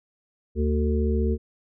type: harmonic tone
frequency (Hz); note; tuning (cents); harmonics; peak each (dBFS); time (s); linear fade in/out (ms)
74.9; D2; +35; 1 / 3 / 5 / 6; -22 / -27 / -29 / -30; 0.55-1.38; 50
effects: none